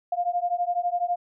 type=beating tone pair; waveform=sine; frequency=698.5 / 710.5 Hz; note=F5 / F5; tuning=0 / +30 cents; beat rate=12 Hz; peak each=-26 / -26 dBFS; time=0.12-1.16 s; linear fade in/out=5 ms; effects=none